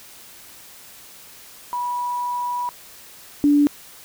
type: tone pair in turn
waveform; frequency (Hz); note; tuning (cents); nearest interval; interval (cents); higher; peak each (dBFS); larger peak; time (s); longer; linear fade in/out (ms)
sine; 976 / 290.2; B5 / D4; -21 / -21; octave + major sixth; 2100; first; -22 / -12; second; 1.73-2.69 / 3.44-3.67; first; 0
effects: white hiss -44 dBFS RMS until 4.04 s